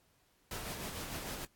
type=noise with tremolo; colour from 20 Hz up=pink; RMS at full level=-41 dBFS; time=0.51-1.45 s; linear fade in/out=2 ms; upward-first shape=sine; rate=6.6 Hz; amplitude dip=35%; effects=pink hiss -71 dBFS RMS until 1.55 s + AAC 64 kbps